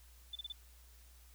sine tone bursts, 3517 Hz, A7, 1 cent flat, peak -40 dBFS, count 4, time 0.33-0.523 s, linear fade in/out 5 ms, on 25 ms, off 31 ms, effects added 60 Hz sine -58 dBFS peak until 1.34 s + white hiss -65 dBFS RMS until 1.34 s

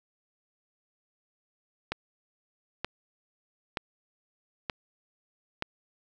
click train, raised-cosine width 0.3 ms, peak -14 dBFS, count 5, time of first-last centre 1.92-5.624 s, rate 1.08 Hz, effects none

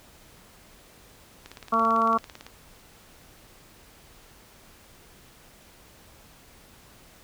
click train, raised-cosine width 0.2 ms, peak -24 dBFS, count 19, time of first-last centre 1.46-2.466 s, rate 17.9 Hz
harmonic tone, 226.4 Hz, A3, 50 cents sharp, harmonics 1 / 2 / 3 / 4 / 5 / 6, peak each -29 / -32 / -29 / -32 / -21 / -29 dBFS, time 1.72-2.18 s, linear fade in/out 10 ms
effects pink hiss -53 dBFS RMS until 7.23 s

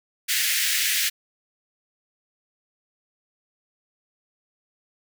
pink high-pass noise, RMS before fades -23 dBFS, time 0.28-1.1 s, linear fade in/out 20 ms, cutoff 1700 Hz, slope 48 dB/octave, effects none

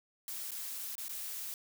blue noise with dropouts, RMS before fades -41 dBFS, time 0.28-1.54 s, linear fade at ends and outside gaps 1 ms, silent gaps 0.508-0.517 / 0.954-0.98 / 1.083-1.093 s, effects none

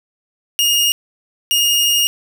sawtooth tone bursts at uneven times, 2848 Hz, F7, 33 cents sharp, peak -9 dBFS, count 2, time 0.59-0.92 / 1.51-2.07 s, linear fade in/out 0 ms, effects none

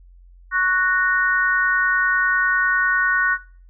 sine chord, F# major, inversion second, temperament just, 1110 / 1480 / 1850 Hz, C#6 / F#6 / A#6, +2 / 0 / -14 cents, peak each -23 / -18 / -22 dBFS, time 0.51-3.38 s, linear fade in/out 50 ms, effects noise-tail reverb RT60 0.4 s tail -18 dB re dry + added 44 Hz sine -44 dBFS peak until 3.69 s

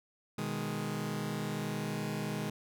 sawtooth chord, G# minor, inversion first, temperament just, 124.59 / 155.74 / 207.7 Hz, B2 / D#3 / G#3, +16 / +2 / 0 cents, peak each -37 / -34 / -33 dBFS, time 0.38-2.5 s, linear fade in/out 5 ms, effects none

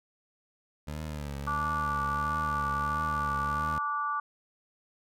20% pulse tone with vibrato, 73.7 Hz, D2, 7 cents sharp, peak -30 dBFS, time 0.87-3.79 s, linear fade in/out 10 ms, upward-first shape triangle, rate 1.5 Hz, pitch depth 110 cents each way
harmonic tone, 291.4 Hz, D4, 13 cents flat, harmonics 3 / 4 / 5, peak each -38 / -29 / -37 dBFS, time 1.47-4.2 s, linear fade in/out 5 ms
effects none

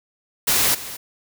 white noise with echo, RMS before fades -18 dBFS, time 0.47-0.75 s, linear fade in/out 10 ms, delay 220 ms, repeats 1, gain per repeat -15 dB, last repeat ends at 0.97 s, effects none

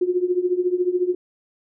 sine tone with tremolo, 360.2 Hz, F#4, 46 cents flat, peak -14 dBFS, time 0.01-1.15 s, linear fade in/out 5 ms, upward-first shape triangle, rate 14 Hz, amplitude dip 90%, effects none

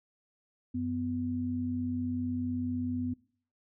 sine tone pair together, 94.27 / 250 Hz, F#2 / B3, +33 / +21 cents, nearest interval octave + perfect fourth, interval 1688 cents, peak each -37 / -31 dBFS, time 0.74-3.14 s, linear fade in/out 10 ms, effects noise-tail reverb RT60 0.5 s tail -21 dB re dry

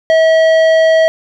sine tone with tanh clipping, 644 Hz, E5, 41 cents flat, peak -8 dBFS, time 0.1-1.08 s, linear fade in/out 0 ms, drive 12 dB, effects none

